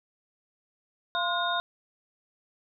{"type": "tone cluster", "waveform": "sine", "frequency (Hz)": [691, 1040, 1434, 3689], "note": ["F5", "C6", "F6", "A#7"], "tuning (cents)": [-19, -11, 45, -19], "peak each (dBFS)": -31, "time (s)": [1.15, 1.6], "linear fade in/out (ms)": 0, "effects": []}